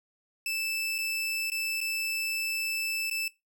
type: tone with dropouts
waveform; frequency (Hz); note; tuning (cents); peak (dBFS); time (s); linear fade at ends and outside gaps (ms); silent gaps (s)
sawtooth; 2637; E7; 0; -26; 0.46-3.28; 2; 0.982-0.986 / 1.501-1.518 / 1.805-1.812 / 3.099-3.111
effects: noise-tail reverb RT60 0.2 s tail -19 dB re dry